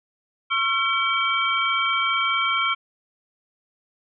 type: tone cluster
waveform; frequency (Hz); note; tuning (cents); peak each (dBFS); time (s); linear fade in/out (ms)
sine; 1092 / 1357 / 2286 / 3161; C#6 / E6 / D7 / G7; -26 / +50 / -47 / +14; -28 / -23 / -24 / -27; 0.5-2.75; 20
effects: none